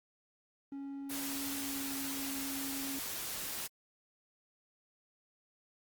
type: tone with pitch glide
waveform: triangle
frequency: 277.2 to 273.9 Hz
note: C#4 to C#4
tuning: 0 to -21 cents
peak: -38 dBFS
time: 0.72-2.99 s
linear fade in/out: 2 ms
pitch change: -21 cents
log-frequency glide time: 1.58-2 s
type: noise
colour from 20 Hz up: white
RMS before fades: -40 dBFS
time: 1.09-3.68 s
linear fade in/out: 20 ms
effects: Opus 32 kbps